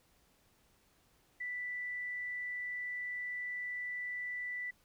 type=tone; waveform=sine; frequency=1975.5 Hz; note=B6; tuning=in tune; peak=-37 dBFS; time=1.4-4.71 s; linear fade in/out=10 ms; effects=pink hiss -70 dBFS RMS until 4.84 s